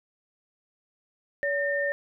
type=tone pair together; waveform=sine; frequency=568 / 1814.3 Hz; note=C#5 / A#6; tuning=+42 / -47 cents; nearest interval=octave + minor sixth; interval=2011 cents; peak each=-27 dBFS; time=1.43-1.92 s; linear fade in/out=0 ms; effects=none